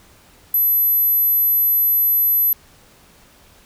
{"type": "tone", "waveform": "sine", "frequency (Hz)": 12000, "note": "F#9", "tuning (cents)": 23, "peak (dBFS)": -13, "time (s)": [0.54, 2.53], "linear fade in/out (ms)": 2, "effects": ["pink hiss -50 dBFS RMS until 3.65 s"]}